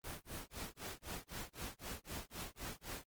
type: noise with tremolo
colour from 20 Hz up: pink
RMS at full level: -44 dBFS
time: 0.04-3.04 s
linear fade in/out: 2 ms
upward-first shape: sine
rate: 3.9 Hz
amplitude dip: 100%
effects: Opus 24 kbps